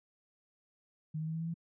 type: tone with pitch steps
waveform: sine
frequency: 155.56 / 157.82 / 160.12 / 162.45 / 164.81 / 167.21 Hz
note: D#3 / D#3 / D#3 / E3 / E3 / E3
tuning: 0 / +25 / +50 / -25 / 0 / +25 cents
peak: -34 dBFS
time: 1.14-1.542 s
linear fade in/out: 10 ms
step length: 67 ms
effects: none